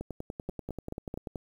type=two click trains; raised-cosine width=2 ms; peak=-22 / -23 dBFS; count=5 / 14; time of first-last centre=0.49-1.358 / 0.01-1.272 s; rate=4.61 / 10.3 Hz; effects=9-bit